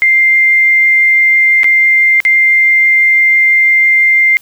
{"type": "tone with dropouts", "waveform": "sine", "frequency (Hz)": 2098, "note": "C7", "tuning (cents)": 4, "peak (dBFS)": -5, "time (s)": [0.02, 4.37], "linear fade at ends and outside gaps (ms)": 0, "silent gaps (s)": [[1.633, 1.643], [2.203, 2.251]], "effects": ["white hiss -44 dBFS RMS until 4.41 s"]}